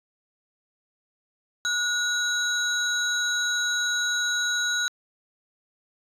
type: tone cluster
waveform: sine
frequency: 1451 / 3887 / 6580 Hz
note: F#6 / B7 / G#8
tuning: -34 / -28 / -17 cents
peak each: -24 / -26 / -29 dBFS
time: 1.65-4.88 s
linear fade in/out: 0 ms
effects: tanh soft clip ceiling -18 dBFS